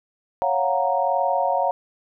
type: chord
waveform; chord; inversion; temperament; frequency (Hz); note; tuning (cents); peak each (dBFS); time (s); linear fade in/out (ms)
sine; Gb major seventh; second; equal; 554.4 / 698.5 / 740 / 932.3; Db5 / F5 / Gb5 / Bb5; 0 / 0 / 0 / 0; -24; 0.42-1.71; 0
effects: none